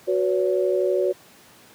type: chord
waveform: sine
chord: F# suspended fourth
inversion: none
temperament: equal with one note detuned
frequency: 370 / 493.9 / 566 Hz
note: F#4 / B4 / C#5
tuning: 0 / 0 / +36 cents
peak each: -21 / -26 / -23 dBFS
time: 0.07-1.13 s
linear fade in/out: 20 ms
effects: pink hiss -50 dBFS RMS until 1.74 s + high-pass 150 Hz 12 dB/octave